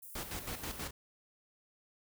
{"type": "high-pass noise", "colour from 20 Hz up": "white", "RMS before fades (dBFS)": -50, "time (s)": [0.02, 0.85], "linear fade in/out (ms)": 10, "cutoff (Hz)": 9500, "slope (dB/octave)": 24}
{"type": "noise with tremolo", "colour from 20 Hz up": "pink", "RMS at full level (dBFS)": -40, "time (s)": [0.15, 0.91], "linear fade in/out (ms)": 5, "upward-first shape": "square", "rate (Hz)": 6.2, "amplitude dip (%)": 65}
{"effects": []}